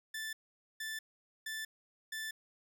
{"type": "tone bursts", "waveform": "sawtooth", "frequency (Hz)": 1760, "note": "A6", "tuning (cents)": 0, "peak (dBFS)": -35, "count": 4, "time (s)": [0.14, 2.31], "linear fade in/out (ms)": 5, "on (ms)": 190, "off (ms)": 470, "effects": []}